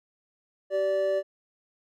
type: tone pair together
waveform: triangle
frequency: 385.2 / 582.8 Hz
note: G4 / D5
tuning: -30 / -13 cents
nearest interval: perfect fifth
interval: 717 cents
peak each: -28 / -22 dBFS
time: 0.7-1.23 s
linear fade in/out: 50 ms
effects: none